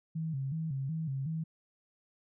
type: tone with vibrato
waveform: sine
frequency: 147.4 Hz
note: D3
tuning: 7 cents sharp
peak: -32 dBFS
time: 0.15-1.44 s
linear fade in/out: 10 ms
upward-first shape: square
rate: 2.7 Hz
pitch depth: 150 cents each way
effects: none